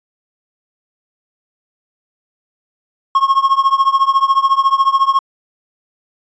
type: tone with tremolo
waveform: triangle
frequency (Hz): 1085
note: C#6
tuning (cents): -37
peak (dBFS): -4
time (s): 3.15-5.19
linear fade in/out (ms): 2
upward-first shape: triangle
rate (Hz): 14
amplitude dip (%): 95
effects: resampled to 16000 Hz